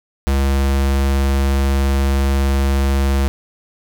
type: tone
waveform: square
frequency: 68.4 Hz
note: C#2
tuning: 23 cents flat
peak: -14 dBFS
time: 0.27-3.28 s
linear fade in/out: 0 ms
effects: none